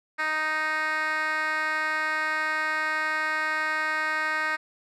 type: tone with band-pass filter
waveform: 10% pulse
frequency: 310.8 Hz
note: D#4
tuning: 2 cents flat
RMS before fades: -27 dBFS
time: 0.18-4.57 s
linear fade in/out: 20 ms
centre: 1800 Hz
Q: 2
effects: none